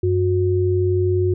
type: tone pair together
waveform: sine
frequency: 95.31 / 363.3 Hz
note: G2 / F#4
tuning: -48 / -32 cents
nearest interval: octave + major seventh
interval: 2316 cents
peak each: -18 dBFS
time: 0.03-1.34 s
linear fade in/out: 5 ms
effects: none